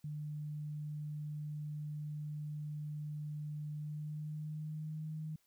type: tone with pitch glide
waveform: sine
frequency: 150 to 155.83 Hz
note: D3 to D#3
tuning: +37 to +3 cents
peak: -39 dBFS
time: 0.04-5.36 s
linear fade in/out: 5 ms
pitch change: +66 cents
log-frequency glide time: 3.77-5.08 s
effects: white hiss -75 dBFS RMS until 5.46 s